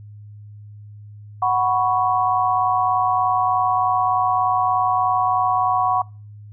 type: chord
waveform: sine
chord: F# suspended fourth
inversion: none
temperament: just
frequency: 740 / 986.7 / 1110 Hz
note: F#5 / B5 / C#6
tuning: 0 / -2 / +2 cents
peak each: -19 / -22 / -20 dBFS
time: 1.42-6.02 s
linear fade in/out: 5 ms
effects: noise-tail reverb RT60 0.4 s tail -26 dB re dry + added 104 Hz sine -37 dBFS peak until 6.52 s